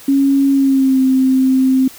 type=tone with pitch glide; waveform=sine; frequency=275.4 to 261.9 Hz; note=C#4 to C4; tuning=-11 to +2 cents; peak=-9 dBFS; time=0.08-1.88 s; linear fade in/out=5 ms; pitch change=-87 cents; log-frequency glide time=0.52-1.01 s; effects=white hiss -38 dBFS RMS until 1.98 s